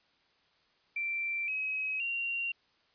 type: tone with pitch steps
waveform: sine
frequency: 2349 / 2547 / 2761 Hz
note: D7 / D#7 / F7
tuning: 0 / +40 / -20 cents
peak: -31 dBFS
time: 0.96-2.52 s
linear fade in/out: 5 ms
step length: 520 ms
effects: white hiss -69 dBFS RMS until 2.94 s + resampled to 11025 Hz